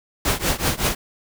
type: noise with tremolo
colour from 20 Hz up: pink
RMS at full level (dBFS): -18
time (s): 0.25-0.95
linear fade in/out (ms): 2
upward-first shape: triangle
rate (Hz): 5.3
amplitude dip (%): 95
effects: none